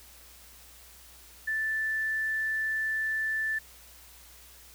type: tone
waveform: sine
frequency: 1760 Hz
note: A6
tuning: in tune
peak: -27 dBFS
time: 1.47-3.59 s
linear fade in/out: 10 ms
effects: added 60 Hz sine -57 dBFS peak until 4.74 s + white hiss -53 dBFS RMS until 4.74 s